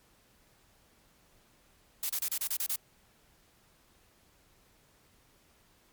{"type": "noise bursts", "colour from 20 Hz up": "blue", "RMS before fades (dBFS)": -32, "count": 8, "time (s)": [2.03, 2.758], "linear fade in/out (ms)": 2, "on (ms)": 63, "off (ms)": 32, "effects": ["pink hiss -65 dBFS RMS until 5.92 s", "MP3 96 kbps"]}